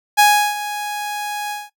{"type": "tone with ADSR envelope", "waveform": "sawtooth", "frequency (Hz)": 830.6, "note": "G#5", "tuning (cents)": 0, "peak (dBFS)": -4, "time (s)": [0.17, 1.7], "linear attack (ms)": 23, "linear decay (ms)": 350, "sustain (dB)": -15, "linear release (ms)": 190, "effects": ["noise-tail reverb RT60 0.1 s tail -17 dB re dry"]}